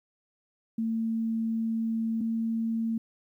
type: tone pair in turn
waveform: sine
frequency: 225.4 / 226.4 Hz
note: A3 / A3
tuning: +42 / +50 cents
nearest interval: unison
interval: 8 cents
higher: second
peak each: -26 dBFS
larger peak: neither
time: 0.78-2.21 / 2.21-2.98 s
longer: first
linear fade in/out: 5 ms
effects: 11-bit